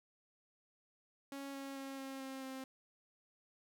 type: tone with pitch steps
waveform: sawtooth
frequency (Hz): 276.5 / 274 / 271.4 / 268.9 / 266.5 / 264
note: C#4 / C#4 / C#4 / C4 / C4 / C4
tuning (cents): -4 / -20 / -36 / +47 / +32 / +16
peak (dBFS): -40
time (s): 1.32-2.64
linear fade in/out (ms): 2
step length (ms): 220
effects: none